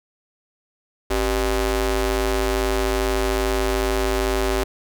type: ring-modulated tone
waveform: sawtooth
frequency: 218.2 Hz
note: A3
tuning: 14 cents flat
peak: -12 dBFS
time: 1.1-4.64 s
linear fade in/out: 10 ms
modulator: 167 Hz
effects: none